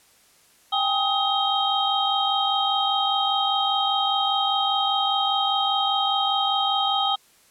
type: tone cluster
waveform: sine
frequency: 788 / 833 / 1260 / 3178 / 3774 Hz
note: G5 / G#5 / D#6 / G7 / A#7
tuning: +9 / +5 / +21 / +23 / +21 cents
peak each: -24 / -29 / -27 / -25 / -29 dBFS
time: 0.72-7.16 s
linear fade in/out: 10 ms
effects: white hiss -57 dBFS RMS until 7.5 s + low-pass 12000 Hz 12 dB/octave